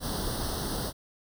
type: noise with comb filter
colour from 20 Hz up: pink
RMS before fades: -32 dBFS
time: 0-0.93 s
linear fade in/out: 50 ms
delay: 0.21 ms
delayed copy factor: +0.95
effects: none